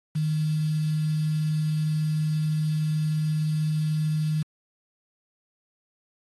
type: tone with quantisation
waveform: sine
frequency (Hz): 154.4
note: D#3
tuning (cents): -13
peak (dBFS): -22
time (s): 0.15-4.43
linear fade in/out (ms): 10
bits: 7
effects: AAC 32 kbps